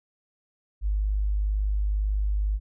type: tone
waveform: sine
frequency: 51 Hz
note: G#1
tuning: 31 cents flat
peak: -22 dBFS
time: 0.81-2.6 s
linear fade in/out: 50 ms
effects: none